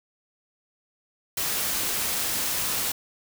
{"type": "noise", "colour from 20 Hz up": "white", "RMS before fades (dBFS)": -27, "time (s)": [1.37, 2.92], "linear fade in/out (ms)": 5, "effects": []}